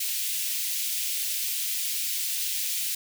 white high-pass noise, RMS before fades -29 dBFS, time 0-2.95 s, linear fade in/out 5 ms, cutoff 2400 Hz, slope 24 dB/octave, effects none

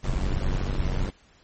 brown noise with amplitude modulation, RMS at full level -22 dBFS, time 0.03-1.11 s, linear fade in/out 20 ms, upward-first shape sine, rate 94.6 Hz, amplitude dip 75%, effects pink hiss -58 dBFS RMS until 1.43 s + MP3 32 kbps

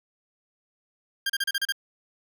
20% pulse tone bursts, 1600 Hz, G6, 35 cents sharp, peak -19 dBFS, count 7, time 1.26-1.723 s, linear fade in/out 5 ms, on 37 ms, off 34 ms, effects none

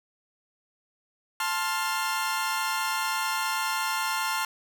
sawtooth chord, F major, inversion first, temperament equal with one note detuned, 880 / 1055 / 1396.9 Hz, A5 / C6 / F6, 0 / +14 / 0 cents, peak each -27 dBFS, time 1.4-4.45 s, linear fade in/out 2 ms, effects none

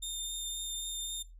20% pulse tone with vibrato, 3628 Hz, A#7, 48 cents flat, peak -30 dBFS, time 0.02-1.23 s, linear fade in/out 10 ms, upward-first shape triangle, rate 3.8 Hz, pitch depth 11 cents each way, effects noise-tail reverb RT60 0.2 s tail -18 dB re dry + added 41 Hz sine -49 dBFS peak until 1.39 s

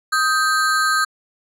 square ring-modulated tone, 1413 Hz, F6, 20 cents sharp, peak -13 dBFS, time 0.12-1.05 s, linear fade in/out 10 ms, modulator 159 Hz, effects low-pass 11000 Hz 12 dB/octave

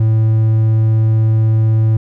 triangle tone, 110.5 Hz, A2, 8 cents sharp, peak -7 dBFS, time 0-1.97 s, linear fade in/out 5 ms, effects none

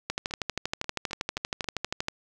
two click trains, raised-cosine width 0.2 ms, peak -22 / -11 dBFS, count 6 / 26, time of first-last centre 0.31-1.643 / 0.1-2.084 s, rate 3.75 / 12.6 Hz, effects none

